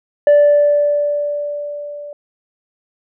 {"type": "tone with level ramp", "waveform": "sine", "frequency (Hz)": 584, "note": "D5", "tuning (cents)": -10, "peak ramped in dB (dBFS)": [-3, -28], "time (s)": [0.27, 2.13], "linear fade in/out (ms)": 2, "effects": ["tanh soft clip ceiling -5 dBFS"]}